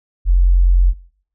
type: tone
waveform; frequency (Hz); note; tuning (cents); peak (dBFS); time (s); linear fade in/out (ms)
sine; 44.56; F1; +36; -8; 0.25-0.94; 50
effects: noise-tail reverb RT60 0.6 s tail -22 dB re dry